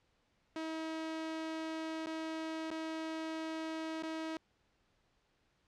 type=tone with dropouts; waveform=sawtooth; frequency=320 Hz; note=D#4; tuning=49 cents sharp; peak=-34 dBFS; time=0.56-4.37 s; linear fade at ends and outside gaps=2 ms; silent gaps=2.061-2.068 / 2.705-2.712 / 4.025-4.033 s; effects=pink hiss -75 dBFS RMS until 5.67 s + low-pass 5000 Hz 12 dB/octave